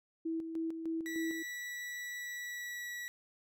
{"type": "tone with tremolo", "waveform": "sine", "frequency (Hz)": 326.1, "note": "E4", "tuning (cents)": -19, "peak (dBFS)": -33, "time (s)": [0.25, 1.43], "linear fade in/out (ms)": 10, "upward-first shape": "square", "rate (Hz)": 3.3, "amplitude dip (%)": 50}
{"type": "tone with pitch glide", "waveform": "40% pulse", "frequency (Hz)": [1951, 1938.6], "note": ["B6", "B6"], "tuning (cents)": [-22, -33], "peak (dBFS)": -39, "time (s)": [1.06, 3.08], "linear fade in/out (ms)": 0, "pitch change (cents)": -11, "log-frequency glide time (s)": [2.26, 2.91]}
{"effects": []}